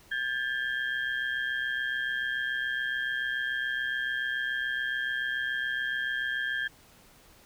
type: tone cluster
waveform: sine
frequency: 1605 / 1732 / 3217 Hz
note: G6 / A6 / G7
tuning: +40 / -28 / +44 cents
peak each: -31 / -32 / -39 dBFS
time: 0.11-6.68 s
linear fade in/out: 10 ms
effects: pink hiss -57 dBFS RMS until 7.45 s